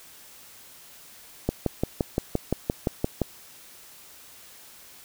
click train, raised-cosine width 2 ms, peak -9 dBFS, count 11, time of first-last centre 1.49-3.217 s, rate 5.79 Hz, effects white hiss -49 dBFS RMS until 5.04 s

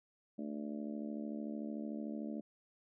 harmonic tone, 73.42 Hz, D2, in tune, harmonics 3 / 4 / 5 / 6 / 7 / 8 / 9, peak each -41 / -44 / -52 / -57 / -59 / -51 / -57 dBFS, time 0.38-2.41 s, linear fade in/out 10 ms, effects none

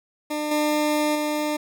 20% pulse tone with level steps, 300.5 Hz, D4, 40 cents sharp, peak -20 / -15 / -18 dBFS, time 0.3-1.57 s, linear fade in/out 10 ms, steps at 0.51 / 1.15 s, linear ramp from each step 5 ms, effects none

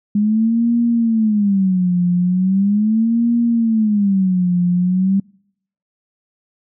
sine tone with vibrato, 204.2 Hz, G#3, 29 cents flat, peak -12 dBFS, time 0.15-5.2 s, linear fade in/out 5 ms, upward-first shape sine, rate 0.39 Hz, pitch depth 250 cents each way, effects noise-tail reverb RT60 0.7 s tail -26 dB re dry

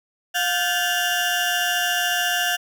35% pulse tone cluster, 711 / 1550 / 1733 / 2830 Hz, F5 / G6 / A6 / F7, +31 / -20 / -27 / +22 cents, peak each -24 dBFS, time 0.34-2.57 s, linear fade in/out 20 ms, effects none

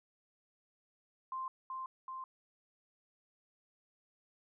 sine tone with echo, 1046.5 Hz, C6, in tune, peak -37 dBFS, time 1.32-1.48 s, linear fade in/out 2 ms, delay 380 ms, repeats 2, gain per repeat -2 dB, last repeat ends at 2.24 s, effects none

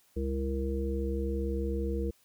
harmonic tone with a mistuned harmonic, 66.8 Hz, C2, 36 cents sharp, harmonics 1 / 3 / 5 / 7, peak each -31 / -37 / -37 / -36 dBFS, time 0.16-2.11 s, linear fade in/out 10 ms, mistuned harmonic 1, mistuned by +54 cents, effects white hiss -66 dBFS RMS until 2.24 s

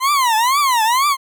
40% pulse tone with vibrato, 1010 Hz, B5, 39 cents sharp, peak -12 dBFS, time 0-1.17 s, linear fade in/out 50 ms, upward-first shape triangle, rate 2.1 Hz, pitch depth 290 cents each way, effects none

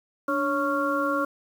harmonic tone with a mistuned harmonic, 277.3 Hz, C#4, 1 cent sharp, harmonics 1 / 2 / 4 / 5, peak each -28 / -28 / -28 / -28 dBFS, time 0.28-1.25 s, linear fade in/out 5 ms, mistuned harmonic 1, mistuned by +85 cents, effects 8-bit

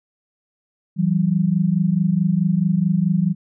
sine tone pair together, 165.36 / 190 Hz, E3 / F#3, +6 / +46 cents, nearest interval major second, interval 240 cents, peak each -18 dBFS, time 0.96-3.35 s, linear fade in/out 50 ms, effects none

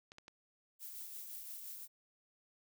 clicks, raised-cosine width 0.2 ms, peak -35 dBFS, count 3, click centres 0.119 / 0.184 / 0.281 s
violet noise with tremolo, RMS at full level -46 dBFS, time 0.79-1.88 s, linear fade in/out 50 ms, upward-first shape triangle, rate 5.8 Hz, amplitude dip 40%
effects none

